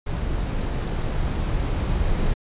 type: noise with level ramp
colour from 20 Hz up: brown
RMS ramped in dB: -25 to -22 dBFS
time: 0.06-2.34 s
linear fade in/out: 10 ms
effects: resampled to 8000 Hz